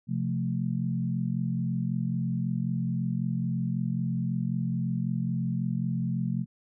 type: chord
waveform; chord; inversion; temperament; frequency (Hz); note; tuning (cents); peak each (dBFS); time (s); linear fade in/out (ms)
sine; F major; second; equal; 130.81 / 174.61 / 220; C3 / F3 / A3; 0 / 0 / 0; -30 / -30 / -32; 0.07-6.46; 50
effects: none